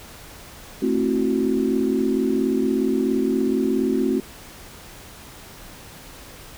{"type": "chord", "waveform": "sine", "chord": "F# half-diminished seventh", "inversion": "first", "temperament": "just", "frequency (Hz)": [222, 266.4, 333, 370], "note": ["A3", "C4", "E4", "F#4"], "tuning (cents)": [16, 31, 18, 0], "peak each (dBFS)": [-24, -22, -27, -23], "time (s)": [0.82, 4.2], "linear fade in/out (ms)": 5, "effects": ["pink hiss -42 dBFS RMS until 6.57 s"]}